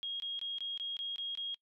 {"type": "tone bursts", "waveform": "sine", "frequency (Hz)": 3268, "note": "G#7", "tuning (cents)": -29, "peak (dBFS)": -36, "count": 8, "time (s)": [0.03, 1.544], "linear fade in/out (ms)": 0, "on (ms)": 170, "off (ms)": 22, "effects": ["noise-tail reverb RT60 0.1 s tail -23 dB re dry"]}